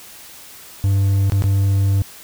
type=tone with dropouts; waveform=triangle; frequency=98.3 Hz; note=G2; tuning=5 cents sharp; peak=-11 dBFS; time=0.84-2.02 s; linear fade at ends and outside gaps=0 ms; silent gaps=1.299-1.321 / 1.422-1.439 s; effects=white hiss -40 dBFS RMS until 2.23 s